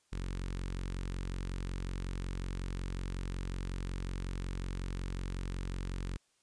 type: tone with notch filter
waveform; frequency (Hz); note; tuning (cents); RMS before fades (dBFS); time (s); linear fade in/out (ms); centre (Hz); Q
sawtooth; 45.45; F#1; -30; -38; 0.12-6.17; 10; 690; 1.1
effects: white hiss -73 dBFS RMS until 6.42 s + resampled to 22050 Hz